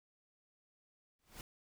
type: noise with exponential growth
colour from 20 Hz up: pink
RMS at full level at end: -45 dBFS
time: 1.19-1.41 s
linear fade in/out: 1 ms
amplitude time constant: 46 ms
effects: none